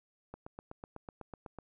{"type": "click train", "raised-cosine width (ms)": 1, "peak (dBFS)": -30, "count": 11, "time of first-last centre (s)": [0.34, 1.587], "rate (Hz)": 8.02, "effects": []}